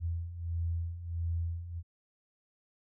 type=beating tone pair; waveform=sine; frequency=83.2 / 84.7 Hz; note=E2 / E2; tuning=+17 / +48 cents; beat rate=1.5 Hz; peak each=-38 / -33 dBFS; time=0-1.83 s; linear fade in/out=50 ms; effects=none